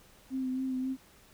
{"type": "tone with vibrato", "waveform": "sine", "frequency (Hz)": 260, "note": "C4", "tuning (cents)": -11, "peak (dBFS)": -30, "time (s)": [0.3, 0.97], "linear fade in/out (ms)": 50, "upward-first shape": "sine", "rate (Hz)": 3.7, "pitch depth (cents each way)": 25, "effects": ["pink hiss -59 dBFS RMS until 1.33 s"]}